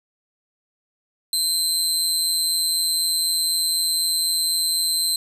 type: tone with amplitude modulation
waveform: 25% pulse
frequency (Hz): 4098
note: C8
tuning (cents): -37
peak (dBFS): -12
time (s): 1.33-5.16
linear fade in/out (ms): 2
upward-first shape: sine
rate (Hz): 164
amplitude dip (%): 55
effects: none